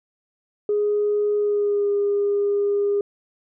sine tone with pitch glide, 415.3 to 406 Hz, G#4 to G#4, 0 to -39 cents, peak -17 dBFS, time 0.69-3.01 s, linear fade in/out 2 ms, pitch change -39 cents, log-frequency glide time 1.37-1.9 s, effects tanh soft clip ceiling -13 dBFS

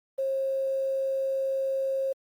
sine tone with quantisation, 537 Hz, C5, 45 cents sharp, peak -25 dBFS, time 0.18-2.13 s, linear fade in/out 10 ms, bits 9, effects Opus 32 kbps

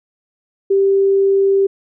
sine tone, 392 Hz, G4, in tune, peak -10 dBFS, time 0.7-1.67 s, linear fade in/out 10 ms, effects none

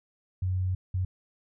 sine tone bursts at uneven times, 92.5 Hz, F#2, in tune, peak -25 dBFS, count 2, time 0.42-0.75 / 0.94-1.05 s, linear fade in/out 5 ms, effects none

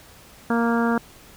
harmonic tone, 233.1 Hz, A#3, in tune, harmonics 1 / 2 / 3 / 4 / 5 / 6 / 7, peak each -20 / -26 / -29 / -29 / -31 / -29 / -33 dBFS, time 0.5-0.98 s, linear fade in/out 2 ms, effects pink hiss -48 dBFS RMS until 1.36 s

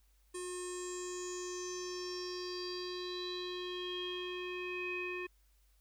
square tone with low-pass filter sweep, 360 Hz, F#4, 47 cents flat, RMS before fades -41 dBFS, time 0.34-5.27 s, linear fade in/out 10 ms, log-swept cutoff 8900 to 2300 Hz, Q 9.3, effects added 50 Hz sine -66 dBFS peak until 5.8 s + white hiss -75 dBFS RMS until 5.8 s

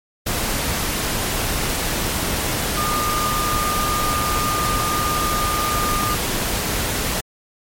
sine tone in noise, 1212 Hz, D#6, 46 cents flat, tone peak -21 dBFS, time 2.77-6.15 s, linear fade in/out 10 ms, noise pink, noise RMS -22 dBFS, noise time 0.26-7.21 s, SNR -2 dB, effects MP3 64 kbps

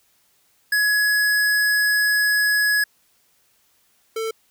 square tone pair in turn, 1683 / 445.8 Hz, G#6 / A4, +23 / +23 cents, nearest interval octave + major seventh, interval 2300 cents, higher first, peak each -17 / -24 dBFS, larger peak first, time 0.72-2.84 / 4.16-4.31 s, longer first, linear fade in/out 5 ms, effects white hiss -62 dBFS RMS until 4.5 s

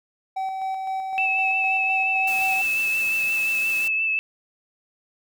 triangle tone with tremolo, 765 Hz, G5, 42 cents flat, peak -22 dBFS, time 0.36-2.62 s, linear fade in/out 10 ms, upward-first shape square, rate 3.9 Hz, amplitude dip 30%
sine tone with vibrato, 2624 Hz, E7, 9 cents flat, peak -20 dBFS, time 1.18-4.19 s, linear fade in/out 0 ms, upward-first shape sine, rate 5.7 Hz, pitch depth 22 cents each way
white noise, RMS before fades -36 dBFS, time 2.27-3.88 s, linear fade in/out 5 ms
effects none

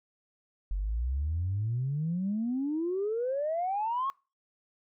sine exponential sweep, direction up, 44.84 to 1114 Hz, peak -27 dBFS, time 0.71-4.1 s, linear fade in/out 0 ms, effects noise-tail reverb RT60 0.3 s tail -24 dB re dry + tanh soft clip ceiling -23 dBFS

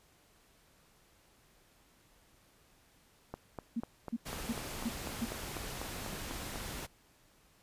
click train, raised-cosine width 1 ms, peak -26 dBFS, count 14, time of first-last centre 3.34-6.558 s, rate 4.04 Hz
sine tone bursts, 231.7 Hz, A#3, 10 cents flat, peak -31 dBFS, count 5, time 3.76-5.255 s, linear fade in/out 10 ms, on 43 ms, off 320 ms
pink noise, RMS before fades -42 dBFS, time 4.25-6.87 s, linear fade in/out 20 ms
effects pink hiss -66 dBFS RMS until 7.62 s + resampled to 32000 Hz

